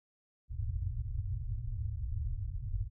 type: low-pass noise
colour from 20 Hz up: white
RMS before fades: -36 dBFS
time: 0.48-2.9 s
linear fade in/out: 50 ms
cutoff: 120 Hz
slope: 96 dB/octave
effects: none